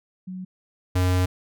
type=tone pair in turn; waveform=sine / square; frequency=185 / 91.25 Hz; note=F#3 / F#2; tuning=0 / -24 cents; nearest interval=octave; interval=1224 cents; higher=first; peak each=-31 / -19 dBFS; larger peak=second; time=0.27-0.45 / 0.95-1.26 s; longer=second; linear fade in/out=10 ms; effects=none